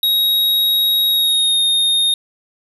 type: tone with pitch glide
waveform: square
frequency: 3792 to 3695 Hz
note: A#7 to A#7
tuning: +29 to -16 cents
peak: -13 dBFS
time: 0.03-2.14 s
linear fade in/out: 2 ms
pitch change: -45 cents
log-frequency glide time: 1.08-1.6 s
effects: none